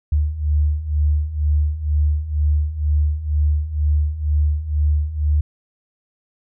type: beating tone pair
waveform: sine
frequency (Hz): 73.42 / 75.52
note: D2 / D2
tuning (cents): 0 / +49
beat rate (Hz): 2.1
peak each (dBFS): -21 / -17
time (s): 0.12-5.41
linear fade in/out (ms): 5
effects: none